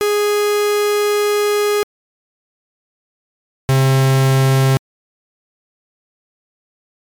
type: tone pair in turn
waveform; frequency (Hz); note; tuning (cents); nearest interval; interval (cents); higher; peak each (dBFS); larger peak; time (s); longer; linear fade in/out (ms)
45% pulse; 414.6 / 133.57; G#4 / C3; -3 / +36; octave + minor sixth; 1961; first; -13 / -10; second; 0.01-1.83 / 3.69-4.77; first; 0
effects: MP3 96 kbps